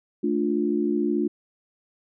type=chord; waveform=sine; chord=D minor; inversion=second; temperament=just; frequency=220.2 / 293.7 / 352.4 Hz; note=A3 / D4 / F4; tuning=+2 / 0 / +16 cents; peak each=-26 / -25 / -25 dBFS; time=0.23-1.28 s; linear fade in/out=10 ms; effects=none